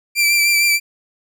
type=tone with vibrato; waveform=sawtooth; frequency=2345 Hz; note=D7; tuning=3 cents flat; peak=-9 dBFS; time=0.15-0.8 s; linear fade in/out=50 ms; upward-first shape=triangle; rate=6.5 Hz; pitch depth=30 cents each way; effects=none